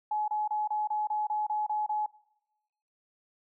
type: tone bursts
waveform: sine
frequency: 848 Hz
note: G#5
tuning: 36 cents sharp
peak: -27 dBFS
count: 10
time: 0.11-2.062 s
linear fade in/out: 5 ms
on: 170 ms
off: 28 ms
effects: noise-tail reverb RT60 1.0 s tail -23 dB re dry